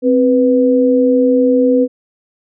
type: tone pair together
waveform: sine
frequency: 261.6 / 493.9 Hz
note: C4 / B4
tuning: 0 / 0 cents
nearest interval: major seventh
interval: 1100 cents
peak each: -11 dBFS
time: 0.02-1.88 s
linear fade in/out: 50 ms
effects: none